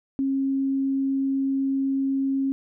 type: tone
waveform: sine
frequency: 270.8 Hz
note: C#4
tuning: 40 cents flat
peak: -21 dBFS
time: 0.19-2.52 s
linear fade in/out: 0 ms
effects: none